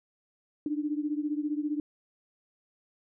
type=beating tone pair; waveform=sine; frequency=293.7 / 308.7 Hz; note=D4 / D#4; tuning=0 / -14 cents; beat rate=15 Hz; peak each=-30 / -33 dBFS; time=0.66-1.8 s; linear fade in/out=2 ms; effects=none